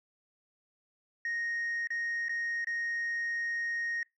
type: tone with dropouts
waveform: sine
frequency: 1865 Hz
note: A#6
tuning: in tune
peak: -29 dBFS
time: 1.25-4.03 s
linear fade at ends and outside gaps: 2 ms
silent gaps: 1.872-1.904 / 2.284-2.293 / 2.645-2.67 s
effects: noise-tail reverb RT60 0.2 s tail -25 dB re dry + tanh soft clip ceiling -29 dBFS